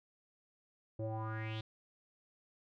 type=tone with low-pass filter sweep; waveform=square; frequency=110 Hz; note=A2; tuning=in tune; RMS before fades=-40 dBFS; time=0.99-1.61 s; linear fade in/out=5 ms; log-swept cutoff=460 to 3800 Hz; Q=5.4; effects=none